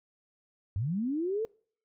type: linear sweep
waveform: sine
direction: up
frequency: 87.31 to 457.9 Hz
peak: -28 dBFS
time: 0.76-1.45 s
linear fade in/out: 0 ms
effects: noise-tail reverb RT60 0.5 s tail -25 dB re dry